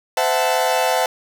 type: chord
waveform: 40% pulse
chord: F# half-diminished seventh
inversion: second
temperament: equal with one note detuned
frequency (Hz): 514 / 659.3 / 740 / 880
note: C5 / E5 / F#5 / A5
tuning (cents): -31 / 0 / 0 / 0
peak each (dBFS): -21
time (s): 0.17-1.06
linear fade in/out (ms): 2
effects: none